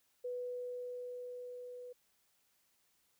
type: tone with level ramp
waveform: sine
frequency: 493.9 Hz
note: B4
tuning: in tune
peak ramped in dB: -37 to -46 dBFS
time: 0.24-1.93 s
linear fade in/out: 10 ms
effects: white hiss -75 dBFS RMS until 3.19 s